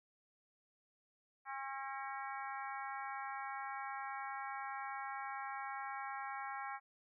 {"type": "harmonic tone with a mistuned harmonic", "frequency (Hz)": 270.5, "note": "C#4", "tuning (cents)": -42, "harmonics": [3, 4, 5, 6, 7, 8], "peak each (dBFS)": [-45, -47, -49, -51, -52, -53], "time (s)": [1.45, 6.8], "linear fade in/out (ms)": 50, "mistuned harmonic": 8, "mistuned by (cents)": 68, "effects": []}